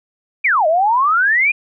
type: exponential two-way sweep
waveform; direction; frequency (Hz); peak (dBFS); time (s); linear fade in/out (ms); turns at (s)
sine; down then up; 2489 to 607 to 2489; -11; 0.44-1.52; 10; 0.67
effects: none